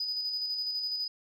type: tone with tremolo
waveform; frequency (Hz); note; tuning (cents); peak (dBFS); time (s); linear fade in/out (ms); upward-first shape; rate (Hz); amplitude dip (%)
sine; 4978; D#8; 0; -28; 0-1.08; 5; square; 12; 35
effects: tanh soft clip ceiling -26 dBFS